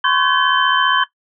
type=tone cluster; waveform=sine; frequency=1026 / 1101 / 1532 / 1695 / 3081 Hz; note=C6 / C#6 / G6 / G#6 / G7; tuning=-34 / -12 / -40 / +35 / -31 cents; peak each=-19 dBFS; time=0.04-1.04 s; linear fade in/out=5 ms; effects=noise-tail reverb RT60 0.1 s tail -17 dB re dry